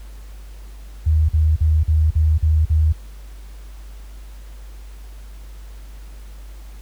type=tone bursts; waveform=sine; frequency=78.1 Hz; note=D#2; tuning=7 cents sharp; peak=-12 dBFS; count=7; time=1.06-2.928 s; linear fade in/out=10 ms; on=230 ms; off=43 ms; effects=added 50 Hz sine -34 dBFS peak until 6.81 s + pink hiss -50 dBFS RMS until 6.81 s